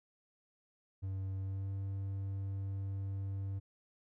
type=tone with pitch glide; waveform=triangle; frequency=95.9 to 97.63 Hz; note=G2 to G2; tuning=-37 to -7 cents; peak=-34 dBFS; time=1.02-3.6 s; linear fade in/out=20 ms; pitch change=+30 cents; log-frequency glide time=1.38-1.71 s; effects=none